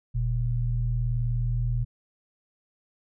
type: tone pair together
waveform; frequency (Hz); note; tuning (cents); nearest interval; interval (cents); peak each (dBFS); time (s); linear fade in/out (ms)
sine; 40.12 / 118.9; E1 / A#2; -46 / +35; octave + perfect fifth; 1881; -27 / -25; 0.14-1.85; 20
effects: none